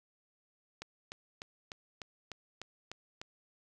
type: click train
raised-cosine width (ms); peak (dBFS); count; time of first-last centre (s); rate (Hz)
0.2; -25; 9; 0.82-3.215; 3.34
effects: none